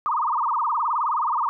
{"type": "tone with vibrato", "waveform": "sine", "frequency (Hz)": 1070, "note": "C6", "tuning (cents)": 38, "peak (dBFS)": -20, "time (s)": [0.06, 1.49], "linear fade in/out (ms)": 0, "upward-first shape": "sine", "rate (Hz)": 19, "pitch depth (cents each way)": 280, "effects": []}